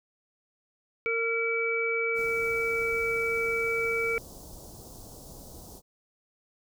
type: harmonic tone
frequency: 458.6 Hz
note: A#4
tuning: 28 cents flat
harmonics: 1 / 3 / 5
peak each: -29 / -35 / -28 dBFS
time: 1.06-4.18 s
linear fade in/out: 0 ms
type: band-stop noise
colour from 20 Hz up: pink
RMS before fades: -46 dBFS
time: 2.14-5.82 s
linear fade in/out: 50 ms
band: 860 to 4900 Hz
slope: 24 dB/octave
effects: none